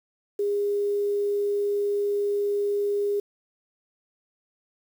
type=tone with quantisation; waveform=sine; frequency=407.6 Hz; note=G#4; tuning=32 cents flat; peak=-22 dBFS; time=0.39-3.2 s; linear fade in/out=5 ms; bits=8; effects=none